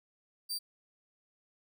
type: tone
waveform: sawtooth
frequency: 4677 Hz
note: D8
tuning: 8 cents flat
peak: -31 dBFS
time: 0.49-0.59 s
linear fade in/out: 20 ms
effects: none